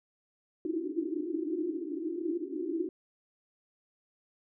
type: band-pass noise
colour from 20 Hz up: pink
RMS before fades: -34 dBFS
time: 0.65-2.89 s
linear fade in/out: 2 ms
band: 300 to 360 Hz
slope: 96 dB/octave
effects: none